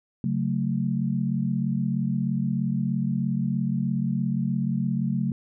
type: chord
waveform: sine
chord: F# minor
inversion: second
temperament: just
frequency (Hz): 138.75 / 185 / 222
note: C#3 / F#3 / A3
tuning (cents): +2 / 0 / +16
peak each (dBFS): -27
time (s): 0.24-5.32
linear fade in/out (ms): 2
effects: none